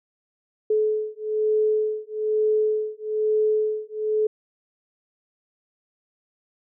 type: beating tone pair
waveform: sine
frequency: 429.3 / 430.4 Hz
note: A4 / A4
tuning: -43 / -38 cents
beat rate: 1.1 Hz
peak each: -23 dBFS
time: 0.7-4.27 s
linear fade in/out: 5 ms
effects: none